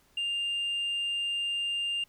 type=tone; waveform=sine; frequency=2800 Hz; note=F7; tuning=4 cents sharp; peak=-26 dBFS; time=0.17-2.04 s; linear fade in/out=5 ms; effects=tanh soft clip ceiling -27 dBFS + pink hiss -65 dBFS RMS until 2.08 s